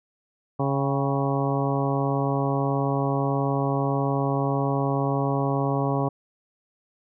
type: harmonic tone with a mistuned harmonic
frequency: 138.59 Hz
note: C#3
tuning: in tune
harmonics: 1 / 2 / 3 / 4 / 5 / 6 / 7 / 8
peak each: -25 / -28 / -30 / -31 / -32 / -33 / -33 / -34 dBFS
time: 0.59-6.09 s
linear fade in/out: 10 ms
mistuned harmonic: 6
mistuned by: -60 cents
effects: none